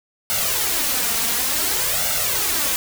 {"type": "noise with flanger", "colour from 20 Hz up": "white", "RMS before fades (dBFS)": -21, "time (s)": [0.3, 2.76], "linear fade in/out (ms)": 0, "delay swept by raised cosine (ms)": [1.4, 4.4], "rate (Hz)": 0.56, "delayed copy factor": 0.7, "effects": []}